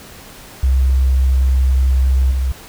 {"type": "tone with level steps", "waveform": "sine", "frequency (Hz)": 65.41, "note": "C2", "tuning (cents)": 0, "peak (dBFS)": [-10, -14], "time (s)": [0.63, 2.52], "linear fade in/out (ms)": 5, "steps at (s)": 2.31, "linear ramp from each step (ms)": 2, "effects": ["pink hiss -38 dBFS RMS until 2.68 s"]}